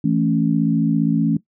sine chord, A major, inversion second, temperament equal, 164.81 / 220 / 277.2 Hz, E3 / A3 / C#4, 0 / 0 / 0 cents, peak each -19 dBFS, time 0.04-1.37 s, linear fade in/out 5 ms, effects noise-tail reverb RT60 0.1 s tail -18 dB re dry

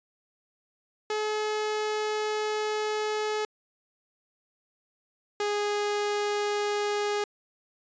sawtooth tone pair in turn, 426.8 / 413.5 Hz, G#4 / G#4, +47 / -8 cents, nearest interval minor second, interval 55 cents, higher first, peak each -23 / -22 dBFS, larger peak second, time 1.1-3.45 / 5.4-7.24 s, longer first, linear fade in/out 2 ms, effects resampled to 16000 Hz

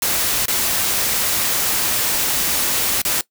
white noise with dropouts, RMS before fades -19 dBFS, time 0.02-3.21 s, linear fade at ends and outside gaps 2 ms, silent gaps 0.457-0.481 / 3.018-3.05 s, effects noise-tail reverb RT60 0.1 s tail -20 dB re dry

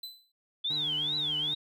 45% pulse tone with exponential decay, 4018 Hz, B7, 29 cents sharp, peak -35 dBFS, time 0.03-0.32 s, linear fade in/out 5 ms, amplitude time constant 62 ms
sine tone with vibrato, 3429 Hz, A7, 45 cents flat, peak -28 dBFS, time 0.64-1.55 s, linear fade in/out 10 ms, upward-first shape triangle, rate 2.4 Hz, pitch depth 270 cents each way
25% pulse tone, 150.1 Hz, D3, 38 cents sharp, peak -38 dBFS, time 0.7-1.54 s, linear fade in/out 2 ms
effects none

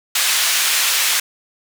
pink band-pass noise, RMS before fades -17 dBFS, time 0.15-1.2 s, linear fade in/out 5 ms, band 1900 to 15000 Hz, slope 12 dB/octave, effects none

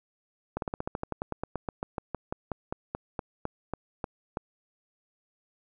slowing click train, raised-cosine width 1 ms, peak -17 dBFS, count 26, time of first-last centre 0.57-4.372 s, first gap 52 ms, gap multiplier 1.08, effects none

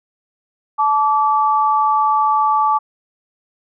sine tone pair together, 867.5 / 1158 Hz, A5 / D6, -25 / -25 cents, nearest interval perfect fourth, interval 500 cents, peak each -15 dBFS, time 0.78-2.79 s, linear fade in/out 20 ms, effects none

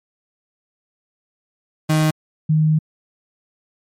35% pulse / sine tone pair in turn, 155.56 / 155.56 Hz, D#3 / D#3, 0 / 0 cents, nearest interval unison, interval 0 cents, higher neither, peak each -12 dBFS, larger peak neither, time 1.89-2.11 / 2.49-2.79 s, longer second, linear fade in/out 10 ms, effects MP3 64 kbps

